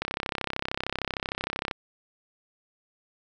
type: click train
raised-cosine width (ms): 0.3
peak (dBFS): -12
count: 57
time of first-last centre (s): 0.02-1.712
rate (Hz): 33.1
effects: none